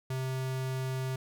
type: tone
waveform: square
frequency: 130.81 Hz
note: C3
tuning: in tune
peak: -32 dBFS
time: 0.1-1.16 s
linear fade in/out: 5 ms
effects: none